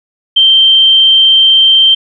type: tone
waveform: sine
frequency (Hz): 3136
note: G7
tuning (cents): 0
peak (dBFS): -3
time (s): 0.36-1.95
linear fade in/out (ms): 10
effects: none

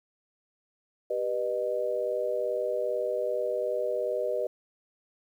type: chord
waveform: sine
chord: G augmented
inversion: none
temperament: just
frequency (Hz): 392 / 490 / 612.5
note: G4 / B4 / D#5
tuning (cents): 0 / -14 / -27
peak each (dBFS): -34 / -30 / -30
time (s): 1.1-4.47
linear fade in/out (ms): 5
effects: 10-bit

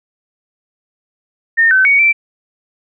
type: tone with pitch steps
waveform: sine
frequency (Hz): 1826 / 1530 / 2239 / 2338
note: A#6 / G6 / C#7 / D7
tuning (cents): -36 / -42 / +17 / -8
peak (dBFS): -7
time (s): 1.57-2.13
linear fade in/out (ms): 20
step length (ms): 140
effects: none

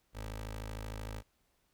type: tone with notch filter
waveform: 15% pulse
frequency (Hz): 53.2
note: G#1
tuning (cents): +42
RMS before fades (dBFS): -42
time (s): 0.13-1.23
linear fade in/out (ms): 50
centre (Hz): 170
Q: 1.1
effects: pink hiss -75 dBFS RMS until 1.73 s

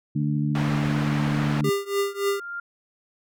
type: harmonic tone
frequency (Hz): 73.42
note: D2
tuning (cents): 0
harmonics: 2 / 3 / 4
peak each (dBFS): -23 / -27 / -29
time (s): 0.15-1.7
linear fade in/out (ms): 10
type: low-pass noise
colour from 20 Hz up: white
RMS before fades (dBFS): -32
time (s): 0.55-1.61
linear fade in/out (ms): 2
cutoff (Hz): 1700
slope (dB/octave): 12
type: tone with exponential growth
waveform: sine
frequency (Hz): 1396.9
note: F6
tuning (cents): 0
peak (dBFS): -28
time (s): 1.45-2.6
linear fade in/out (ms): 5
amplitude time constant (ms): 250
type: tone with tremolo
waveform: square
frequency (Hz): 400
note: G4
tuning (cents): +35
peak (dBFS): -20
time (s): 1.64-2.4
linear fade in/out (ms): 5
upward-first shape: triangle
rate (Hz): 3.5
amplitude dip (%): 95
effects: none

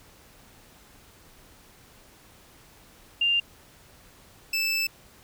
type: tone pair in turn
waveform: sine / 25% pulse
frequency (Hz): 2794 / 2637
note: F7 / E7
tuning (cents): 0 / 0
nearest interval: minor second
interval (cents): 100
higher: first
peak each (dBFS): -20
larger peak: neither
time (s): 3.21-3.4 / 4.53-4.87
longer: second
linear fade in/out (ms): 5
effects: pink hiss -54 dBFS RMS until 5.23 s

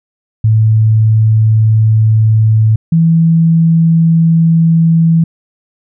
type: tone pair in turn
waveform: sine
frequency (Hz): 109.8 / 164.51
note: A2 / E3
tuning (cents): -3 / -3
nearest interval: perfect fifth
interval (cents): 700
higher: second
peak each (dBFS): -5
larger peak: neither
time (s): 0.44-2.76 / 2.92-5.24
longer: neither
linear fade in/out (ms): 5
effects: none

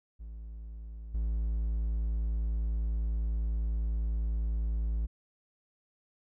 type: tone with level steps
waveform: triangle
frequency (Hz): 55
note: A1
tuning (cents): 0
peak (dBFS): -38 / -26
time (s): 0.19-5.07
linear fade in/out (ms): 20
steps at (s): 1.14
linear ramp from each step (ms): 5
effects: none

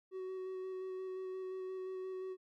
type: tone with vibrato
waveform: triangle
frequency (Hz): 374.7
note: F#4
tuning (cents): +22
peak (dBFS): -38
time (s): 0.11-2.37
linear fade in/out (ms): 50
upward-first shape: square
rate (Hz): 5.7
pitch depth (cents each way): 10
effects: none

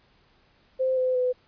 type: tone with pitch steps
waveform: sine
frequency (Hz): 520 / 511.1 / 502.3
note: C5 / C5 / B4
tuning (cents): -11 / -41 / +29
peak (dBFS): -21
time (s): 0.79-1.33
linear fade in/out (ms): 20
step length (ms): 180
effects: pink hiss -62 dBFS RMS until 1.47 s + resampled to 11025 Hz

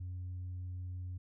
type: tone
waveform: sine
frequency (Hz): 90.6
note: F#2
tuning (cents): -36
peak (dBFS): -37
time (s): 0-1.18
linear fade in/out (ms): 10
effects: tanh soft clip ceiling -37 dBFS

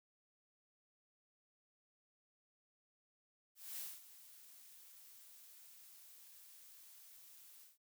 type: noise with ADSR envelope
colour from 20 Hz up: blue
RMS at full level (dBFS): -45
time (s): 3.55-7.78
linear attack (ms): 240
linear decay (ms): 210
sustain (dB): -15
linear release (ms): 160
effects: none

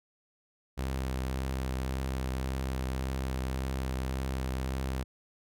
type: tone with vibrato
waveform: sawtooth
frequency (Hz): 65.41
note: C2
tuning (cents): 0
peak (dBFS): -27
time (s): 0.77-5.04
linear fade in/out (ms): 20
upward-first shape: triangle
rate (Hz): 1.8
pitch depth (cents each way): 23
effects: none

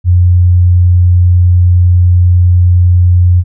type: tone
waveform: sine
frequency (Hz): 89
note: F2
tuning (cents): +33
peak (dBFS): -3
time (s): 0.04-3.44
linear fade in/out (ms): 50
effects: none

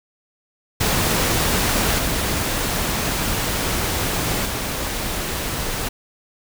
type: noise with level steps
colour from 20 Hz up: pink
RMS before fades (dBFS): -19 / -22 / -25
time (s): 0.8-5.89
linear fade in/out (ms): 10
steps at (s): 1.98 / 4.45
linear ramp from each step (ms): 10
effects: none

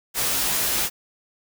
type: noise with comb filter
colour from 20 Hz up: white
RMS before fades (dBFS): -23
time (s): 0.14-0.9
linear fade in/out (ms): 50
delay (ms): 13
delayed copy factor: -0.6
effects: none

